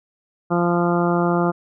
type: harmonic tone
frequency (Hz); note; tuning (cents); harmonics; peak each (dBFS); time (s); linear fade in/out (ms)
173.4; F3; -12; 1 / 2 / 3 / 4 / 5 / 6 / 7 / 8; -20 / -21 / -26 / -25 / -28 / -31 / -27 / -31; 0.5-1.52; 20
effects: none